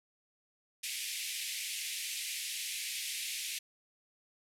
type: band-pass noise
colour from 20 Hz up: pink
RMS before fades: -39 dBFS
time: 0.83-3.59 s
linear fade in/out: 10 ms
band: 2100 to 13000 Hz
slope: 48 dB/octave
effects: none